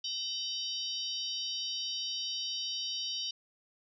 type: harmonic tone with a mistuned harmonic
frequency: 932.3 Hz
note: A#5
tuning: in tune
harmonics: 3 / 4 / 5 / 6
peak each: -38 / -39 / -40 / -41 dBFS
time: 0.04-3.31 s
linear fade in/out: 5 ms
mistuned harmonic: 3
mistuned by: +140 cents
effects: none